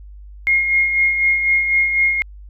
sine tone with tremolo, 2144 Hz, C7, 42 cents sharp, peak -11 dBFS, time 0.47-2.22 s, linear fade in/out 0 ms, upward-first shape sine, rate 4 Hz, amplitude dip 50%, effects added 50 Hz sine -35 dBFS peak until 2.49 s

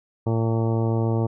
harmonic tone, 113.5 Hz, A#2, 46 cents flat, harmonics 1 / 2 / 3 / 4 / 5 / 6 / 7 / 8 / 10, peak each -21 / -28 / -28 / -30 / -34 / -37 / -38 / -37 / -43 dBFS, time 0.26-1.27 s, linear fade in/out 10 ms, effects none

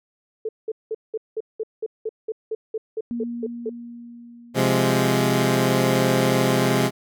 sine tone bursts, 440 Hz, A4, in tune, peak -23 dBFS, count 15, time 0.45-3.695 s, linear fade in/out 5 ms, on 39 ms, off 190 ms
sine tone with exponential decay, 237 Hz, A#3, 29 cents sharp, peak -24 dBFS, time 3.11-6.06 s, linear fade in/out 0 ms, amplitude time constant 640 ms
15% pulse chord, F minor, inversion second, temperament equal, 130.81 / 174.61 / 207.7 Hz, C3 / F3 / Ab3, 0 / 0 / 0 cents, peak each -14 / -18 / -16 dBFS, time 4.54-6.91 s, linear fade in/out 50 ms
effects none

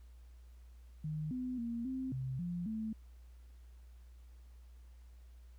sine tone with pitch steps, 153.9 / 252.9 / 233.7 / 261.1 / 130.8 / 174.8 / 219.6 Hz, D#3 / B3 / A#3 / C4 / C3 / F3 / A3, -19 / +41 / +5 / -3 / 0 / +2 / -3 cents, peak -36 dBFS, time 1.04-2.93 s, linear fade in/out 5 ms, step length 270 ms, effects added 60 Hz sine -53 dBFS peak until 5.58 s + pink hiss -73 dBFS RMS until 5.58 s

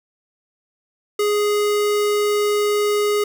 square tone, 415.3 Hz, G#4, in tune, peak -17 dBFS, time 1.19-3.24 s, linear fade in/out 5 ms, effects none

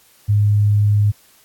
sine tone, 103.7 Hz, G#2, 2 cents flat, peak -11 dBFS, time 0.28-1.12 s, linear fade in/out 20 ms, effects white hiss -52 dBFS RMS until 1.44 s + AAC 64 kbps

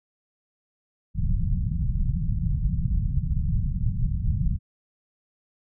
pink low-pass noise, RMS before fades -24 dBFS, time 1.14-4.59 s, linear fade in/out 50 ms, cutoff 180 Hz, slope 48 dB/octave, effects none

